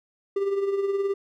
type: tone with tremolo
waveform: triangle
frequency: 395.9 Hz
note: G4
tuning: 17 cents sharp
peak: -18 dBFS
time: 0.36-1.14 s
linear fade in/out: 5 ms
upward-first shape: triangle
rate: 19 Hz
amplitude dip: 60%
effects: none